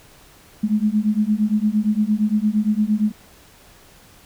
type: beating tone pair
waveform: sine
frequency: 208 / 216.7 Hz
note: G#3 / A3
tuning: +3 / -26 cents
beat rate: 8.7 Hz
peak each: -19 / -19 dBFS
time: 0.63-3.12 s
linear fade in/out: 10 ms
effects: pink hiss -49 dBFS RMS until 4.25 s